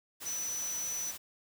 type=tone in noise; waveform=sine; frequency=5960 Hz; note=F#8; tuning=12 cents sharp; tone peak=-34 dBFS; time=0.25-1.12 s; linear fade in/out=20 ms; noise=white; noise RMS=-43 dBFS; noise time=0.2-1.18 s; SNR=+6 dB; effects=none